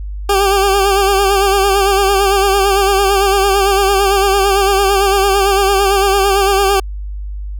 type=tone with vibrato; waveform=20% pulse; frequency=394.1 Hz; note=G4; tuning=9 cents sharp; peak=-5 dBFS; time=0.29-6.8 s; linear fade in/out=5 ms; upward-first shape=sine; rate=8.9 Hz; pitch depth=51 cents each way; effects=added 50 Hz sine -21 dBFS peak until 7.59 s